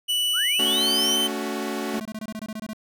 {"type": "tone with pitch glide", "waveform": "45% pulse", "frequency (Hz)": [2960, 3073], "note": ["F#7", "G7"], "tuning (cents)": [0, -35], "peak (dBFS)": -21, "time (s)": [0.08, 1.28], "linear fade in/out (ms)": 20, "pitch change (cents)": 65, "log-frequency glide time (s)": [0.73, 0.81]}
{"type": "linear sweep", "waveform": "sine", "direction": "up", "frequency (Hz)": [1197, 6240], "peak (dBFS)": -26, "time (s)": [0.33, 1.19], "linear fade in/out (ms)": 50}
{"type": "chord", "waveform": "sawtooth", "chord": "F# minor", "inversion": "first", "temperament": "equal with one note detuned", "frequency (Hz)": [220, 282.2, 370], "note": ["A3", "C#4", "F#4"], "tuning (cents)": [0, 31, 0], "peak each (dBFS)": -27, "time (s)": [0.59, 2], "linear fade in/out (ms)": 5}
{"type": "tone bursts", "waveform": "square", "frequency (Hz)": 217.1, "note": "A3", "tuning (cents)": -23, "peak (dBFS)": -31, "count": 12, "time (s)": [1.94, 2.733], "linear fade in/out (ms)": 2, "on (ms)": 45, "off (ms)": 23}
{"effects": []}